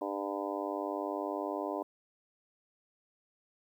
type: harmonic tone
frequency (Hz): 100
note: G2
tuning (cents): +35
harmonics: 3 / 4 / 5 / 6 / 7 / 8 / 9 / 10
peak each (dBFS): -39 / -40 / -43 / -39 / -42 / -45 / -44 / -43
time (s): 0.01-1.83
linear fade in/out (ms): 5
effects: 11-bit